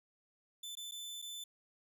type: tone with dropouts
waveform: sawtooth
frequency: 3520 Hz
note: A7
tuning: in tune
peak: -40 dBFS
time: 0.63-1.44 s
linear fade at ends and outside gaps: 5 ms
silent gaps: 0.753-0.77 / 0.912-0.919 / 1.218-1.223 s
effects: none